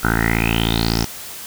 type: tone with low-pass filter sweep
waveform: 10% pulse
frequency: 56.3 Hz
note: A1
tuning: 40 cents sharp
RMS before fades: -18 dBFS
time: 0.03-1.05 s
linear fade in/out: 10 ms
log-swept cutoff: 1400 to 5800 Hz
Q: 8.3
effects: white hiss -33 dBFS RMS until 1.46 s